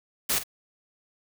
white noise with echo, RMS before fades -25 dBFS, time 0.29-0.39 s, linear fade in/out 10 ms, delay 47 ms, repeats 1, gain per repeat -12 dB, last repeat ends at 0.437 s, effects none

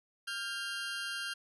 20% pulse tone pair together, 1396.9 / 1593.6 Hz, F6 / G6, 0 / +28 cents, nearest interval major second, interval 228 cents, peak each -34 / -34 dBFS, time 0.27-1.34 s, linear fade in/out 10 ms, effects resampled to 24000 Hz + 11-bit

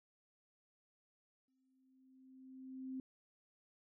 sine tone with exponential growth, 261.4 Hz, C4, 1 cent flat, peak -40 dBFS, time 1.48-3 s, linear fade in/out 2 ms, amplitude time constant 330 ms, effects none

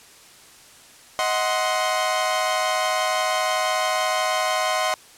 sawtooth chord, C diminished, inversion first, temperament equal with one note detuned, 629.1 / 740 / 1046.5 Hz, Eb5 / Gb5 / C6, +19 / 0 / 0 cents, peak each -21 dBFS, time 1.19-4.94 s, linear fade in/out 0 ms, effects white hiss -48 dBFS RMS until 5.17 s + low-pass 10000 Hz 12 dB/octave

